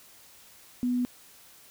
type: tone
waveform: sine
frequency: 246.9 Hz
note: B3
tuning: in tune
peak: -24 dBFS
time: 0.83-1.05 s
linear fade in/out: 0 ms
effects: white hiss -54 dBFS RMS until 1.7 s